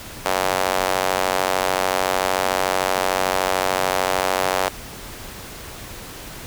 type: tone with high-pass filter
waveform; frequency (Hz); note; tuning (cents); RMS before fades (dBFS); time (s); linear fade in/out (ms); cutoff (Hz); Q
square; 46.73; F#1; +18; -21; 0.25-4.69; 10; 650; 1.5
effects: pink hiss -36 dBFS RMS until 6.46 s